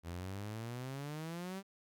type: exponential sweep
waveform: sawtooth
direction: up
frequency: 82.41 to 198.3 Hz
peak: -37 dBFS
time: 0.03-1.63 s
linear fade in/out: 50 ms
effects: none